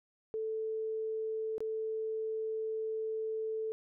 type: tone with dropouts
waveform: sine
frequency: 440 Hz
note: A4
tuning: in tune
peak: -33 dBFS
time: 0.34-3.72 s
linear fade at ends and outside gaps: 0 ms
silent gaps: 1.581-1.605 s
effects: none